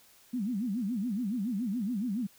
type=tone with vibrato; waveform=sine; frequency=220.8 Hz; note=A3; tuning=6 cents sharp; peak=-29 dBFS; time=0.33-2.27 s; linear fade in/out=10 ms; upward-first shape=sine; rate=7.1 Hz; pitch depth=260 cents each way; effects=white hiss -60 dBFS RMS until 2.38 s